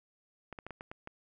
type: clicks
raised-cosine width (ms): 0.5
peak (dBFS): -28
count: 7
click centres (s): 0.527 / 0.588 / 0.666 / 0.707 / 0.809 / 0.915 / 1.074
effects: none